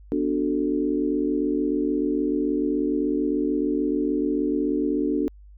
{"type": "chord", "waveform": "sine", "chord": "B minor seventh", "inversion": "none", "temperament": "equal", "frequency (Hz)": [246.9, 293.7, 370, 440], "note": ["B3", "D4", "F#4", "A4"], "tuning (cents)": [0, 0, 0, 0], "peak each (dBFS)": [-29, -23, -28, -29], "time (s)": [0.12, 5.28], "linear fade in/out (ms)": 0, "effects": ["added 50 Hz sine -44 dBFS peak until 5.57 s"]}